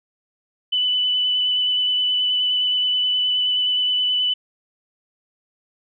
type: tone with vibrato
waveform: sine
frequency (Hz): 2991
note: F#7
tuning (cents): +18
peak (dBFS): -17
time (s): 0.72-4.34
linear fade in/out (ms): 10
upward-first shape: square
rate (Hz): 9.5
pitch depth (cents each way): 9
effects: none